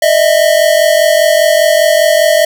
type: tone pair together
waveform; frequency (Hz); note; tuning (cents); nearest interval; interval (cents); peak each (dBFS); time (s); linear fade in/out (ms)
square; 610 / 655; D#5 / E5; -34 / -11; minor second; 123; -10; 0.02-2.45; 5
effects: none